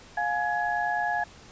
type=tone cluster; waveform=sine; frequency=707 / 837 / 1681 Hz; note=F5 / G#5 / G#6; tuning=+21 / +13 / +20 cents; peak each=-29 dBFS; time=0.17-1.24 s; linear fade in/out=5 ms; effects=pink hiss -50 dBFS RMS until 1.51 s + resampled to 16000 Hz